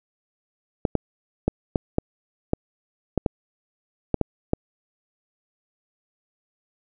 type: clicks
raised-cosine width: 2 ms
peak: -6 dBFS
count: 11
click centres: 0.852 / 0.953 / 1.48 / 1.758 / 1.984 / 2.534 / 3.177 / 3.262 / 4.143 / 4.213 / 4.534 s
effects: none